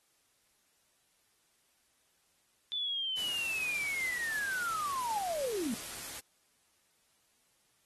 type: linear sweep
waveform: sine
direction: down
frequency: 3520 to 207.7 Hz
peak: -32 dBFS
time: 2.72-5.74 s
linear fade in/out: 0 ms
type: noise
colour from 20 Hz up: white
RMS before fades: -43 dBFS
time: 3.17-6.2 s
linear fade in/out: 5 ms
effects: white hiss -72 dBFS RMS until 7.85 s + AAC 32 kbps